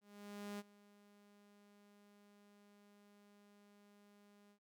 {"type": "tone with ADSR envelope", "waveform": "sawtooth", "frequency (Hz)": 204.5, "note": "G#3", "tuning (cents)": -26, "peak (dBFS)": -40, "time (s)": [0.01, 4.59], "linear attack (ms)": 580, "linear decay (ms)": 35, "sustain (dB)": -21, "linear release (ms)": 84, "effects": []}